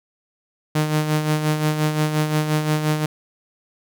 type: tone with tremolo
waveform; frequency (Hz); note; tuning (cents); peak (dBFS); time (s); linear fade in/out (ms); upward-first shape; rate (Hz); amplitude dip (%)
sawtooth; 153.2; D#3; -27; -12; 0.75-3.06; 5; sine; 5.7; 55
effects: none